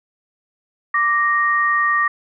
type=tone pair together; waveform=sine; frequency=1172.7 / 1864.7 Hz; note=D6 / A#6; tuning=-3 / 0 cents; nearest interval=minor sixth; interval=803 cents; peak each=-17 dBFS; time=0.94-2.08 s; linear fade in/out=5 ms; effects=none